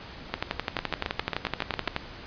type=two click trains; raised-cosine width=0.3 ms; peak=-10 / -11 dBFS; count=20 / 9; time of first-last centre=0.34-1.964 / 0.79-1.875 s; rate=11.7 / 7.37 Hz; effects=pink hiss -43 dBFS RMS until 2.26 s + resampled to 11025 Hz